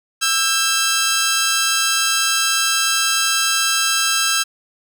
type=tone pair together; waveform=10% pulse; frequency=1323.3 / 1600 Hz; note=E6 / G6; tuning=+6 / +35 cents; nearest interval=minor third; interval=329 cents; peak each=-10 dBFS; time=0.21-4.44 s; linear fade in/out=20 ms; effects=none

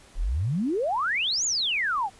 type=exponential two-way sweep; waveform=sine; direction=up then down; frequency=31.14 to 7170 to 734 Hz; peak=-23 dBFS; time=0.15-2.1 s; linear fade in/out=50 ms; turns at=1.45 s; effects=pink hiss -53 dBFS RMS until 2.19 s + resampled to 24000 Hz

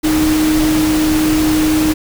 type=tone in noise; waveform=sine; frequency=310 Hz; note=D#4; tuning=6 cents flat; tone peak=-11 dBFS; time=0.03-1.94 s; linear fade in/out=20 ms; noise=pink; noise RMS=-20 dBFS; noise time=0.03-1.94 s; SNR=+6 dB; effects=none

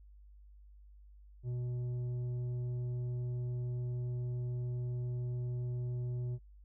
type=tone with tanh clipping; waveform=sine; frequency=122.9 Hz; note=B2; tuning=8 cents flat; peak=-36 dBFS; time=1.43-6.39 s; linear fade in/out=50 ms; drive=7 dB; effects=noise-tail reverb RT60 0.1 s tail -22 dB re dry + added 50 Hz sine -54 dBFS peak until 6.64 s

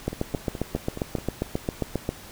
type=two click trains; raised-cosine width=2 ms; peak=-11 / -19 dBFS; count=16 / 6; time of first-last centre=0.08-2.091 / 0.13-1.185 s; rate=7.46 / 4.74 Hz; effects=pink hiss -44 dBFS RMS until 2.31 s

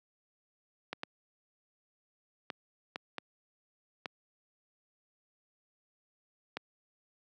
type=clicks; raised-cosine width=0.3 ms; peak=-20 dBFS; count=7; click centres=0.93 / 1.034 / 2.502 / 2.959 / 3.183 / 4.058 / 6.57 s; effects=high-pass 200 Hz 12 dB/octave

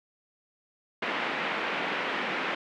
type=band-pass noise; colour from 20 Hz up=white; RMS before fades=-31 dBFS; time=1.02-2.55 s; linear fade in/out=5 ms; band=190 to 2600 Hz; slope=24 dB/octave; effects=none

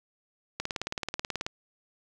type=click train; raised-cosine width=0.2 ms; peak=-14 dBFS; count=17; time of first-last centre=0.6-1.465 s; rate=18.5 Hz; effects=none

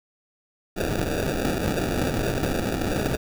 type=noise with sample-and-hold; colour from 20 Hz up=white; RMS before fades=-25 dBFS; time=0.76-3.17 s; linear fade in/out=20 ms; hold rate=1050 Hz; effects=none

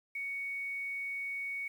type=tone with quantisation; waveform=sine; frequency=2230 Hz; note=C#7; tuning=10 cents sharp; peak=-35 dBFS; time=0.15-1.68 s; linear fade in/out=5 ms; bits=10; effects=none

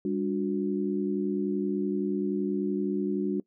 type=tone cluster; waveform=sine; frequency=200.1 / 293.1 / 363.6 Hz; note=G3 / D4 / F#4; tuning=+36 / -3 / -30 cents; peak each=-30 dBFS; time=0.05-3.4 s; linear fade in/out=2 ms; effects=noise-tail reverb RT60 0.1 s tail -21 dB re dry

